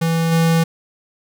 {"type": "tone with level steps", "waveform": "square", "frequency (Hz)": 164.8, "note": "E3", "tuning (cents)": 0, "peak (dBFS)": [-16, -13], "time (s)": [0.01, 0.64], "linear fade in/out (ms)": 10, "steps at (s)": 0.31, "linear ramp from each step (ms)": 20, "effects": []}